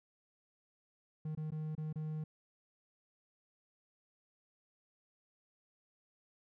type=tone with dropouts; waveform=triangle; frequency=155.1 Hz; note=D#3; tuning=5 cents flat; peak=-35 dBFS; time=1.25-2.24 s; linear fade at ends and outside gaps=5 ms; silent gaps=1.351-1.373 / 1.506-1.519 / 1.752-1.778 / 1.928-1.957 s; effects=none